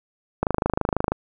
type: click train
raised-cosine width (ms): 1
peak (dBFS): -6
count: 19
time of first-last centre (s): 0.43-1.12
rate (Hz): 26.1
effects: none